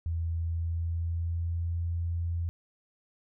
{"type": "tone with pitch glide", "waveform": "sine", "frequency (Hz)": [83, 84.94], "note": ["E2", "F2"], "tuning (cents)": [12, -48], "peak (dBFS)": -28, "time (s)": [0.06, 2.49], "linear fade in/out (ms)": 0, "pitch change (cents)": 40, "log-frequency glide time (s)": [0.35, 1.81], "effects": []}